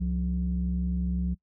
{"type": "tone pair together", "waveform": "sine", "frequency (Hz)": [67, 178.87], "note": ["C2", "F3"], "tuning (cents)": [42, 42], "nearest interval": "octave + perfect fourth", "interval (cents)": 1700, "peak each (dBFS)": -27, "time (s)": [0, 1.35], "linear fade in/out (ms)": 20, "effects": ["noise-tail reverb RT60 0.1 s tail -24 dB re dry", "tanh soft clip ceiling -19 dBFS"]}